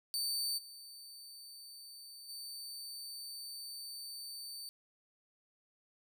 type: tone with level steps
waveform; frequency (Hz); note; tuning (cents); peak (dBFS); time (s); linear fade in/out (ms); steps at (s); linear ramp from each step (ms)
sawtooth; 4568; D8; -49; -31 / -47 / -41; 0.14-4.69; 0; 0.57 / 2.28; 20
effects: none